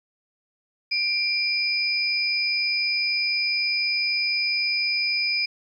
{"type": "tone pair together", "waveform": "sine", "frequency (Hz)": [2369, 4985], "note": ["D7", "D#8"], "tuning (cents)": [14, 2], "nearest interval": "octave + minor second", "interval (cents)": 1288, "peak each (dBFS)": -24, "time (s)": [0.91, 5.46], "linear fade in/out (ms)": 10, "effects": ["10-bit"]}